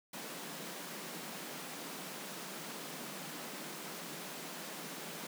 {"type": "high-pass noise", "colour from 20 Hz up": "pink", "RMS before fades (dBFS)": -45, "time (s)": [0.13, 5.27], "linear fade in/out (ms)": 5, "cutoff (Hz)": 150, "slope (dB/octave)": 96, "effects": []}